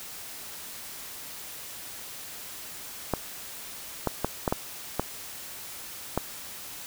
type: clicks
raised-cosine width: 1 ms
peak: -10 dBFS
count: 7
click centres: 3.137 / 4.073 / 4.246 / 4.478 / 4.525 / 4.996 / 6.176 s
effects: white hiss -41 dBFS RMS until 6.86 s